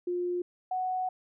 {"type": "tone pair in turn", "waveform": "sine", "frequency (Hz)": [354.8, 741.4], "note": ["F4", "F#5"], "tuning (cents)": [27, 3], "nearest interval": "octave + minor second", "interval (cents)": 1276, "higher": "second", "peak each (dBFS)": -28, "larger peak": "neither", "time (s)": [[0.07, 0.42], [0.71, 1.09]], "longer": "second", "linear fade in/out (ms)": 5, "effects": []}